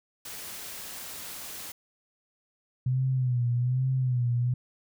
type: noise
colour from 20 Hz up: white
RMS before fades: -40 dBFS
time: 0.25-1.72 s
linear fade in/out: 5 ms
type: tone with vibrato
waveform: sine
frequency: 125.7 Hz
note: B2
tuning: 31 cents sharp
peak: -23 dBFS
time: 2.86-4.54 s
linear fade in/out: 5 ms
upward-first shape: sine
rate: 1.2 Hz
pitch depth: 77 cents each way
effects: none